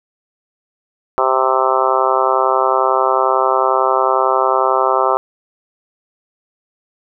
harmonic tone, 131.1 Hz, C3, 4 cents sharp, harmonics 3 / 4 / 5 / 6 / 7 / 8 / 9 / 10, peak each -20 / -20 / -20 / -20 / -20 / -20 / -20 / -20 dBFS, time 1.18-5.17 s, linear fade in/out 0 ms, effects none

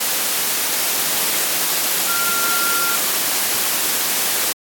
sine tone in noise, 1384 Hz, F6, 16 cents flat, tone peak -22 dBFS, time 2.08-2.96 s, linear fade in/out 10 ms, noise white, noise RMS -19 dBFS, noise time 0-4.53 s, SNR -6 dB, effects high-pass 200 Hz 12 dB/octave + AAC 64 kbps

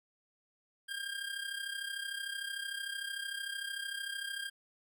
25% pulse tone with amplitude modulation, 1605 Hz, G6, 40 cents sharp, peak -31 dBFS, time 0.88-4.5 s, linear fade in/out 20 ms, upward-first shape sine, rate 33.3 Hz, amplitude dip 65%, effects none

